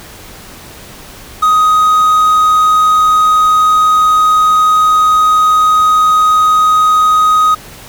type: tone with quantisation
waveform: triangle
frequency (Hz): 1253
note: D#6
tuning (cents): +12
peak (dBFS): -4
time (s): 1.42-7.55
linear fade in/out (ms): 10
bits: 5
effects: pink hiss -33 dBFS RMS until 7.88 s